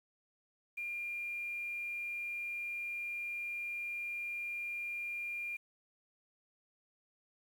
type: tone with quantisation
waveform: sine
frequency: 2400 Hz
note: D7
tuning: 37 cents sharp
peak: -37 dBFS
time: 0.77-5.57 s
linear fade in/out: 10 ms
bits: 10
effects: none